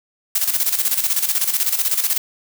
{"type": "noise with tremolo", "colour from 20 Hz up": "blue", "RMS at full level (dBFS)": -17, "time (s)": [0.35, 2.18], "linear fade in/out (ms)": 5, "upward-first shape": "square", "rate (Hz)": 16, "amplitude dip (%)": 65, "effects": []}